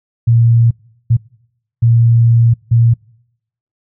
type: tone bursts at uneven times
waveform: sine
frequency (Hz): 116.54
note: A#2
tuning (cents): 0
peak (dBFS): -6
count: 4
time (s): 0.27-0.71 / 1.1-1.17 / 1.82-2.54 / 2.71-2.94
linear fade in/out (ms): 10
effects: noise-tail reverb RT60 0.8 s tail -26 dB re dry